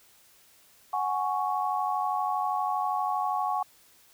sine chord, F# suspended second, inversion none, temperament just, 740 / 832.5 / 1110 Hz, F#5 / G#5 / C#6, 0 / +4 / +2 cents, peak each -30 dBFS, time 0.93-3.63 s, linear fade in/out 5 ms, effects white hiss -59 dBFS RMS until 4.13 s

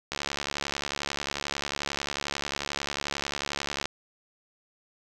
click train, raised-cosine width 0.2 ms, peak -12 dBFS, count 267, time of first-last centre 0.12-3.856 s, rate 71.2 Hz, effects none

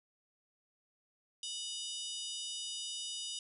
harmonic tone with a mistuned harmonic, 982 Hz, B5, 10 cents flat, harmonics 3 / 4 / 5 / 6 / 7 / 8 / 9 / 10, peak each -43 / -45 / -47 / -49 / -50 / -51 / -52 / -53 dBFS, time 1.43-3.39 s, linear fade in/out 2 ms, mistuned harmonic 4, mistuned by -110 cents, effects none

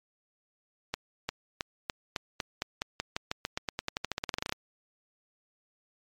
accelerating click train, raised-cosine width 0.2 ms, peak -13 dBFS, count 28, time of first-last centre 0.94-4.524 s, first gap 350 ms, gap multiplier 0.91, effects MP3 96 kbps

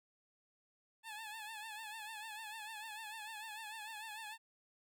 15% pulse tone with vibrato, 868 Hz, A5, 24 cents flat, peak -39 dBFS, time 1.03-4.38 s, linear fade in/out 50 ms, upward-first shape triangle, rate 6.7 Hz, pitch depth 91 cents each way, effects none

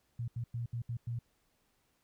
sine tone bursts at uneven times, 118.2 Hz, A#2, 24 cents sharp, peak -34 dBFS, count 6, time 0.19-0.28 / 0.36-0.44 / 0.54-0.66 / 0.73-0.82 / 0.89-0.97 / 1.07-1.19 s, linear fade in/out 5 ms, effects pink hiss -75 dBFS RMS until 2.03 s

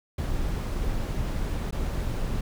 brown noise with dropouts, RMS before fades -28 dBFS, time 0.18-2.41 s, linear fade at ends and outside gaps 5 ms, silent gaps 1.709-1.724 s, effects none

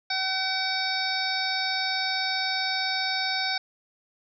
harmonic tone with a mistuned harmonic, 760 Hz, F#5, 46 cents sharp, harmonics 1 / 2 / 3 / 5 / 6 / 7, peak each -32 / -32 / -32 / -32 / -32 / -32 dBFS, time 0.1-3.58 s, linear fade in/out 5 ms, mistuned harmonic 5, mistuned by -24 cents, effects none

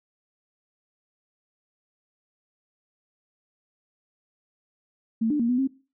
sine tone with pitch steps, 225 / 296.3 / 233.8 / 247.9 / 267.5 Hz, A3 / D4 / A#3 / B3 / C4, +39 / +15 / +5 / +7 / +38 cents, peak -20 dBFS, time 5.21-5.675 s, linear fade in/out 10 ms, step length 93 ms, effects noise-tail reverb RT60 0.3 s tail -17 dB re dry

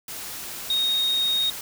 sine tone in noise, 3729 Hz, A#7, in tune, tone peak -20 dBFS, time 0.7-1.5 s, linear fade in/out 2 ms, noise white, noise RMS -35 dBFS, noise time 0.08-1.61 s, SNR +12 dB, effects none

